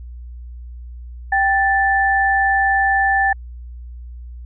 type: tone pair together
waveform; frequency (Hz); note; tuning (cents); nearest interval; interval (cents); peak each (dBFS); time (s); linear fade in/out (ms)
sine; 784 / 1760; G5 / A6; 0 / 0; octave + major second; 1400; -16; 1.32-3.33; 5
effects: added 60 Hz sine -31 dBFS peak until 4.45 s